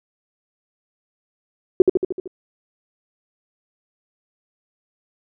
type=tone with echo; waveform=sine; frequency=370 Hz; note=F#4; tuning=in tune; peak=-4 dBFS; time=1.8-1.82 s; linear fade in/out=2 ms; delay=76 ms; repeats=6; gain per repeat=-4 dB; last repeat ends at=2.276 s; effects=none